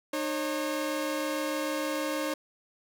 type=tone pair together; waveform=sawtooth; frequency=304.6 / 542.7 Hz; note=D#4 / C#5; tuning=-37 / -37 cents; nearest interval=minor seventh; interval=1000 cents; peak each=-28 dBFS; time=0.13-2.34 s; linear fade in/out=5 ms; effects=none